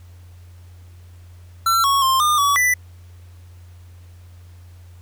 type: tone with pitch steps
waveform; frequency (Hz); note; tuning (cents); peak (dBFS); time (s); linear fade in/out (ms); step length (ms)
square; 1349 / 1107 / 1055 / 1210 / 1137 / 1986; E6 / C#6 / C6 / D#6 / C#6 / B6; +40 / -3 / +14 / -49 / +44 / +9; -15; 1.66-2.74; 5; 180
effects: added 88 Hz sine -40 dBFS peak until 5.01 s + pink hiss -56 dBFS RMS until 5.01 s